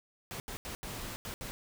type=noise bursts at uneven times; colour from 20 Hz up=pink; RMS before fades=-41 dBFS; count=6; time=0.31-0.4 / 0.48-0.57 / 0.65-0.75 / 0.83-1.16 / 1.25-1.34 / 1.41-1.51 s; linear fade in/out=0 ms; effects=none